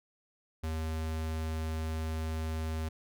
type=tone; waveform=square; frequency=79.6 Hz; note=D#2; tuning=40 cents sharp; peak=-33 dBFS; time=0.63-2.89 s; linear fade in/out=10 ms; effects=none